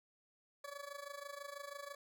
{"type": "tone with amplitude modulation", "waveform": "20% pulse", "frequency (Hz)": 569, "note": "C#5", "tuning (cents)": 45, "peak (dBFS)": -38, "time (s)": [0.64, 1.95], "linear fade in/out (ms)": 5, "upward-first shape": "sine", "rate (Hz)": 26.1, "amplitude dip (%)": 80, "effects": []}